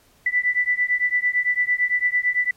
sine beating tone pair, 1975.5 / 1984.4 Hz, B6 / B6, 0 / +8 cents, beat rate 8.9 Hz, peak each -21 dBFS, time 0.26-2.51 s, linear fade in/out 5 ms, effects pink hiss -57 dBFS RMS until 2.56 s + MP3 64 kbps

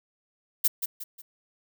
violet noise with echo, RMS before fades -21 dBFS, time 0.64-0.68 s, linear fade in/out 10 ms, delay 180 ms, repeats 3, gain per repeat -8 dB, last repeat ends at 1.22 s, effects none

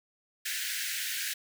pink high-pass noise, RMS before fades -34 dBFS, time 0.45-1.34 s, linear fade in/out 10 ms, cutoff 1500 Hz, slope 96 dB/octave, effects none

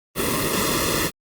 pink noise with comb filter, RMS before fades -22 dBFS, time 0.15-1.11 s, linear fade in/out 50 ms, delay 1.3 ms, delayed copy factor -1, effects Opus 32 kbps

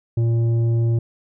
triangle tone with tanh clipping, 115.9 Hz, A#2, 10 cents flat, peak -17 dBFS, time 0.17-0.99 s, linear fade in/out 5 ms, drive 12 dB, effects none

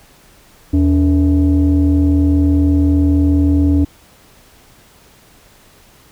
sine tone pair together, 80.5 / 284.6 Hz, E2 / C#4, -41 / +46 cents, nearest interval octave + minor seventh, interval 2187 cents, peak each -10 dBFS, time 0.73-3.85 s, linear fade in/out 10 ms, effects tanh soft clip ceiling -6 dBFS + pink hiss -47 dBFS RMS until 6.11 s

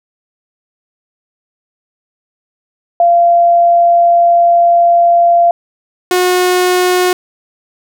sine / sawtooth tone pair in turn, 689 / 362.7 Hz, F5 / F#4, -24 / -34 cents, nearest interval major seventh, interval 1110 cents, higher first, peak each -5 dBFS, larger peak neither, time 3-5.51 / 6.11-7.13 s, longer first, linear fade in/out 2 ms, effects none

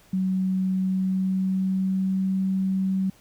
sine tone with pitch glide, 187.8 to 190.42 Hz, F#3 to G3, +26 to -50 cents, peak -21 dBFS, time 0.13-3.1 s, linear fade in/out 5 ms, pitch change +24 cents, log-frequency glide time 0.67-2.41 s, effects pink hiss -56 dBFS RMS until 3.2 s

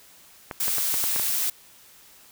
clicks, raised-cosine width 0.5 ms, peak -16 dBFS, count 7, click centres 0.512 / 0.681 / 0.783 / 0.942 / 1.04 / 1.162 / 1.197 s
blue noise, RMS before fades -25 dBFS, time 0.6-1.5 s, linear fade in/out 5 ms
effects white hiss -52 dBFS RMS until 2.31 s

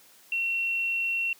sine tone, 2724 Hz, F7, 44 cents flat, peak -25 dBFS, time 0.32-1.33 s, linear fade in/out 2 ms, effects white hiss -56 dBFS RMS until 1.39 s + high-pass 150 Hz 12 dB/octave

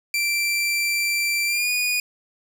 sawtooth tone with pitch glide, 2349 to 2460 Hz, D7 to D#7, 0 to -20 cents, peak -17 dBFS, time 0.14-2 s, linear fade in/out 2 ms, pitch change +80 cents, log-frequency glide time 1.46-1.7 s, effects none

